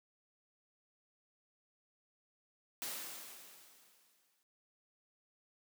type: noise with exponential decay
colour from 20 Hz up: white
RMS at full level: -40 dBFS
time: 2.82-4.43 s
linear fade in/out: 0 ms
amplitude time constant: 350 ms
effects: high-pass 200 Hz 12 dB/octave